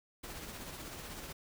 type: noise with tremolo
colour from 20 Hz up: pink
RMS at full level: -44 dBFS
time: 0.23-1.33 s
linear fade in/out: 10 ms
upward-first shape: triangle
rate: 16 Hz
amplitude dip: 40%
effects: none